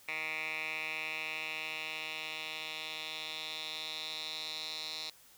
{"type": "tone with band-pass filter sweep", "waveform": "10% pulse", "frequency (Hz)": 156.7, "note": "D#3", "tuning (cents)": 13, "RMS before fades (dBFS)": -40, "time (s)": [0.08, 5.1], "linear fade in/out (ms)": 5, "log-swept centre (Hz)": [2300, 4200], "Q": 4.2, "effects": ["white hiss -60 dBFS RMS until 5.37 s"]}